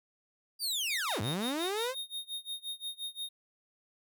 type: linear two-way sweep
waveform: sawtooth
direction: down then up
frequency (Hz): 4847 to 92.5 to 539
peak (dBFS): -28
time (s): 0.59-1.95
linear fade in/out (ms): 50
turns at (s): 1.21
type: tone with tremolo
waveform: square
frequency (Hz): 3704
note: A#7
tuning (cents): -12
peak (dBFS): -35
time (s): 0.9-3.29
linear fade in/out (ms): 5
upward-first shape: sine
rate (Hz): 5.7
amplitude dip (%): 95
effects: none